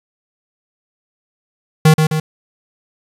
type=tone with echo; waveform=square; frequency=156.2 Hz; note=D#3; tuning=7 cents sharp; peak=-6 dBFS; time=1.85-1.94 s; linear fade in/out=5 ms; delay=130 ms; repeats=2; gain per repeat=-5 dB; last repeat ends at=2.2 s; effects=resampled to 32000 Hz + 7-bit